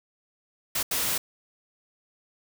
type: noise bursts at uneven times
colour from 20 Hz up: white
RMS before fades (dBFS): -27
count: 2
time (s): 0.75-0.83 / 0.91-1.18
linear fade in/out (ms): 5
effects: none